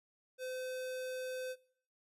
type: tone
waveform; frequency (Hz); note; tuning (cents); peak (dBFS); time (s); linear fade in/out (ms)
square; 512; C5; -38; -40; 0.38-1.56; 50
effects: noise-tail reverb RT60 0.6 s tail -21 dB re dry + resampled to 32000 Hz